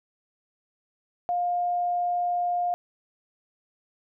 sine tone, 707 Hz, F5, 21 cents sharp, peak -23 dBFS, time 1.29-2.74 s, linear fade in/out 0 ms, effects none

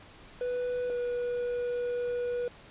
triangle tone pair in turn, 493.9 / 486.5 Hz, B4 / B4, 0 / -26 cents, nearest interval unison, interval 26 cents, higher first, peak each -27 dBFS, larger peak neither, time 0.41-0.9 / 0.9-2.48 s, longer second, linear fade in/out 2 ms, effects pink hiss -52 dBFS RMS until 2.7 s + resampled to 8000 Hz

